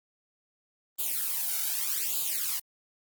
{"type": "noise with flanger", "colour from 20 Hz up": "blue", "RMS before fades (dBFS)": -30, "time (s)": [0.98, 2.6], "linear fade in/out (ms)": 20, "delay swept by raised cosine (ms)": [0.26, 1.36], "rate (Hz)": 0.83, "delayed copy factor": 1, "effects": ["Opus 24 kbps"]}